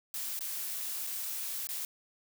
blue noise with dropouts, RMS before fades -37 dBFS, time 0.14-1.85 s, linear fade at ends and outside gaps 1 ms, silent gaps 0.391-0.408 / 1.068-1.071 / 1.671-1.689 s, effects none

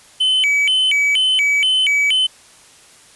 triangle tone with vibrato, 2637 Hz, E7, in tune, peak -11 dBFS, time 0.2-2.27 s, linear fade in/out 10 ms, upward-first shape square, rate 2.1 Hz, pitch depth 250 cents each way, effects white hiss -46 dBFS RMS until 3.15 s + resampled to 24000 Hz

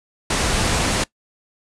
pink low-pass noise, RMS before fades -20 dBFS, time 0.3-1.04 s, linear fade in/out 5 ms, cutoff 10000 Hz, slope 48 dB/octave, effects noise-tail reverb RT60 0.1 s tail -21 dB re dry

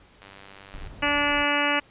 click train, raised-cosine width 0.3 ms, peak -29 dBFS, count 65, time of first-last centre 0.22-0.872 s, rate 98.1 Hz
brown noise, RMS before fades -40 dBFS, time 0.74-1.44 s, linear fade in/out 0 ms
harmonic tone, 290 Hz, D4, 22 cents flat, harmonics 1 / 2 / 3 / 4 / 5 / 6 / 7 / 8 / 9 / 10, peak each -30 / -30 / -30 / -30 / -30 / -30 / -30 / -30 / -30 / -30 dBFS, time 1.02-1.8 s, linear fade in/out 10 ms
effects pink hiss -55 dBFS RMS until 1.9 s + resampled to 8000 Hz

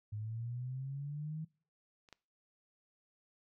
sine linear sweep, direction up, 103.83 to 159.5 Hz, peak -38 dBFS, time 0.12-1.45 s, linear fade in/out 10 ms
clicks, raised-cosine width 0.2 ms, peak -44 / -34 dBFS, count 2, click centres 2.088 / 2.127 s
effects noise-tail reverb RT60 0.4 s tail -23 dB re dry

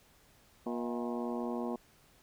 harmonic tone with a mistuned harmonic, 119.4 Hz, A#2, 42 cents sharp, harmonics 2 / 3 / 4 / 5 / 6 / 7 / 8 / 9, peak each -36 / -40 / -42 / -44 / -46 / -47 / -48 / -49 dBFS, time 0.66-1.76 s, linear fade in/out 5 ms, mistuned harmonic 5, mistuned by +95 cents, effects pink hiss -64 dBFS RMS until 2.22 s

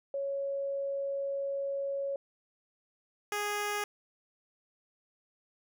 sine / 10% pulse tone pair in turn, 554.4 / 413.8 Hz, C#5 / G#4, 0 / -6 cents, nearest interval perfect fourth, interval 506 cents, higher first, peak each -31 / -23 dBFS, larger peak second, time 0.14-2.16 / 3.32-3.84 s, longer first, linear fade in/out 2 ms, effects none

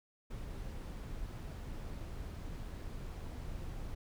brown noise, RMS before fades -43 dBFS, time 0.3-3.95 s, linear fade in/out 10 ms, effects none

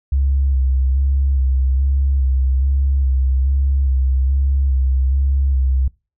sine tone with vibrato, 67 Hz, C2, 42 cents sharp, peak -12 dBFS, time 0.12-5.88 s, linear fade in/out 5 ms, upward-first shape square, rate 1.2 Hz, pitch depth 34 cents each way, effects noise-tail reverb RT60 0.3 s tail -25 dB re dry + tanh soft clip ceiling -8 dBFS

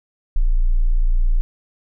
sine tone, 29 Hz, A#0, 8 cents flat, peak -12 dBFS, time 0.36-1.41 s, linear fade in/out 0 ms, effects none

